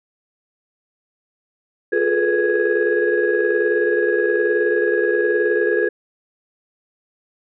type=tone cluster; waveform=sine; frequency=351.4 / 420.7 / 439.6 / 491.3 / 1661 Hz; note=F4 / G#4 / A4 / B4 / G#6; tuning=+11 / +22 / -2 / -9 / 0 cents; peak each=-21 / -19 / -24 / -21 / -22 dBFS; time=1.92-5.89 s; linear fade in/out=10 ms; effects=tanh soft clip ceiling -6 dBFS